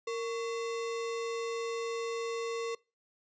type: tone with sample-and-hold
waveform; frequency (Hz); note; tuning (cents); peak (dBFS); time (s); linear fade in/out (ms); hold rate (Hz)
sine; 461.6; A#4; -17; -32; 0.07-2.75; 5; 1575
effects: noise-tail reverb RT60 0.3 s tail -24 dB re dry + resampled to 16000 Hz